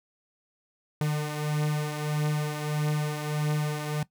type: beating tone pair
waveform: 45% pulse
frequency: 150 / 151.6 Hz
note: D3 / D#3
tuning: +37 / -45 cents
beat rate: 1.6 Hz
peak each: -27 / -32 dBFS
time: 1.01-4.03 s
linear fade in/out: 2 ms
effects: noise-tail reverb RT60 0.1 s tail -18 dB re dry